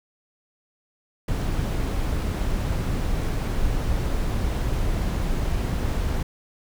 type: noise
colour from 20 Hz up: brown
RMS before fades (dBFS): -24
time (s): 1.28-6.23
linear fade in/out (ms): 5
effects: none